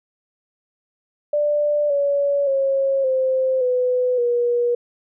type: tone with pitch steps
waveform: sine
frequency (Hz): 590 / 566.3 / 543.5 / 521.7 / 500.7 / 480.6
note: D5 / C#5 / C#5 / C5 / B4 / B4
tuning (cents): +8 / +37 / -34 / -5 / +24 / -47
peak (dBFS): -16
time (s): 1.33-4.75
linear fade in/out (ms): 5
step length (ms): 570
effects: none